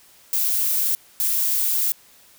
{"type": "noise bursts at uneven times", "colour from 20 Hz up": "violet", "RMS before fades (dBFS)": -21, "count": 2, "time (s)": [[0.33, 0.95], [1.2, 1.92]], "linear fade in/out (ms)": 0, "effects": ["white hiss -52 dBFS RMS until 2.38 s"]}